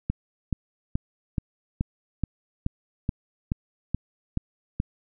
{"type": "click train", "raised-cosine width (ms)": 5, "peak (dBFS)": -12, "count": 12, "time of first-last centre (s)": [0.1, 4.801], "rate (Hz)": 2.34, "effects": []}